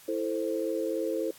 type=chord; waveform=sine; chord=A minor; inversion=second; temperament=equal; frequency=329.6 / 440 / 523.3 Hz; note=E4 / A4 / C5; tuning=0 / 0 / 0 cents; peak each=-32 dBFS; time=0.08-1.31 s; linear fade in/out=5 ms; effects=white hiss -53 dBFS RMS until 1.38 s + AAC 64 kbps